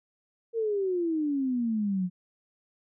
sine exponential sweep, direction down, 465.9 to 176.5 Hz, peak -25 dBFS, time 0.53-2.1 s, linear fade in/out 50 ms, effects none

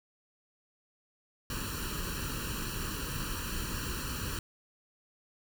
pink noise with comb filter, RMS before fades -36 dBFS, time 1.5-4.39 s, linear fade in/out 2 ms, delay 0.7 ms, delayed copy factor +1, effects none

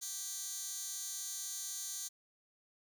15% pulse tone with high-pass filter, 392 Hz, G4, in tune, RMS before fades -42 dBFS, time 0.01-2.09 s, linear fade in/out 20 ms, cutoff 6300 Hz, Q 1.9, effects none

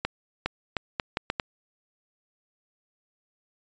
accelerating click train, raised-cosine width 0.3 ms, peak -10 dBFS, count 7, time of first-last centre 0.05-1.398 s, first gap 410 ms, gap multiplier 0.75, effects resampled to 16000 Hz

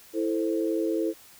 sine chord, A minor, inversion second, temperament equal, 329.6 / 440 / 523.3 Hz, E4 / A4 / C5, 0 / 0 / 0 cents, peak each -26 / -29 / -32 dBFS, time 0.13-1.14 s, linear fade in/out 50 ms, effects white hiss -52 dBFS RMS until 1.39 s

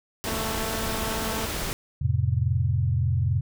pink noise, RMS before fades -30 dBFS, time 0.24-1.73 s, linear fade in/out 0 ms
10% pulse tone, 221.4 Hz, A3, 11 cents sharp, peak -22 dBFS, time 0.26-1.46 s, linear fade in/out 10 ms
sine chord, F major, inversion none, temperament equal with one note detuned, 87.31 / 109.3 / 130.81 Hz, F2 / A2 / C3, 0 / -11 / 0 cents, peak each -25 dBFS, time 2.01-3.41 s, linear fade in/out 10 ms
effects none

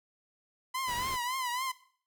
sawtooth tone with vibrato, 1009 Hz, B5, 37 cents sharp, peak -28 dBFS, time 0.74-1.72 s, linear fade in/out 10 ms, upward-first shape triangle, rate 3.6 Hz, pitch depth 110 cents each way
pink noise, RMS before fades -42 dBFS, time 0.87-1.17 s, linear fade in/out 20 ms
effects noise-tail reverb RT60 0.5 s tail -17 dB re dry

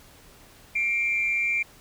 sine tone pair together, 2141 / 2357 Hz, C7 / D7, +39 / +6 cents, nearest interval major second, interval 167 cents, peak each -29 / -22 dBFS, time 0.75-1.63 s, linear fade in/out 10 ms, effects tanh soft clip ceiling -16 dBFS + pink hiss -52 dBFS RMS until 1.8 s

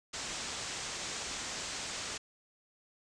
white low-pass noise, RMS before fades -40 dBFS, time 0.13-2.18 s, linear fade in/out 10 ms, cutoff 8000 Hz, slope 48 dB/octave, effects resampled to 22050 Hz

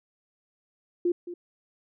sine tone with echo, 350 Hz, F4, 4 cents sharp, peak -21 dBFS, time 1.05-1.12 s, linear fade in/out 5 ms, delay 220 ms, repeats 1, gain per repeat -13 dB, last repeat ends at 1.34 s, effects none

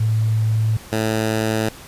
sine / 10% pulse tone pair in turn, 110 / 110 Hz, A2 / A2, 0 / 0 cents, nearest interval unison, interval 0 cents, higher neither, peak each -15 / -10 dBFS, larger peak second, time 0-0.77 / 0.92-1.69 s, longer neither, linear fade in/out 5 ms, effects pink hiss -40 dBFS RMS until 1.87 s + resampled to 32000 Hz

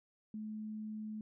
sine tone, 215.2 Hz, A3, 38 cents flat, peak -40 dBFS, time 0.34-1.21 s, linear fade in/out 2 ms, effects none

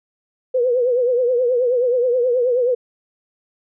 sine tone with vibrato, 493.9 Hz, B4, in tune, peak -14 dBFS, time 0.54-2.75 s, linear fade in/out 10 ms, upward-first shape triangle, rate 9.4 Hz, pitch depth 100 cents each way, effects none

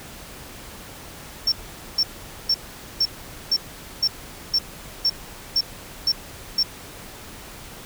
triangle tone bursts, 5440 Hz, F8, 46 cents flat, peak -15 dBFS, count 11, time 1.47-6.631 s, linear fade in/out 5 ms, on 51 ms, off 460 ms, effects pink hiss -40 dBFS RMS until 7.85 s

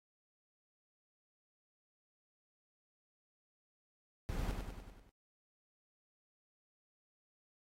brown noise with echo, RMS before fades -39 dBFS, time 4.29-4.51 s, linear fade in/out 0 ms, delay 97 ms, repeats 6, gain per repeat -4 dB, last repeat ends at 5.092 s, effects AAC 48 kbps

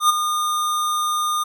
square tone with ADSR envelope, 1217 Hz, D#6, 39 cents flat, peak -11 dBFS, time 0-1.44 s, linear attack 95 ms, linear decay 15 ms, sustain -9 dB, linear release 13 ms, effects none

